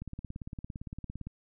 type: click train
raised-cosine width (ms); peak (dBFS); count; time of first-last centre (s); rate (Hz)
5; -27; 23; 0.02-1.27; 17.6
effects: none